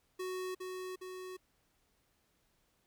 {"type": "tone with echo", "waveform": "square", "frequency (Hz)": 370, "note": "F#4", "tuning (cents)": 0, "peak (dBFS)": -38, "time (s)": [0.19, 0.55], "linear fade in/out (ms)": 10, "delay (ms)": 410, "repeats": 2, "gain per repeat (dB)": -3, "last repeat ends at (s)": 1.37, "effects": ["pink hiss -75 dBFS RMS until 2.86 s"]}